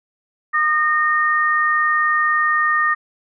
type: tone pair together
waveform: sine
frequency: 1220.7 / 1841 Hz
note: D#6 / A#6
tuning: -33 / -22 cents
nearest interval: perfect fifth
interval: 711 cents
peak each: -17 dBFS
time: 0.53-2.95 s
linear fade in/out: 20 ms
effects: none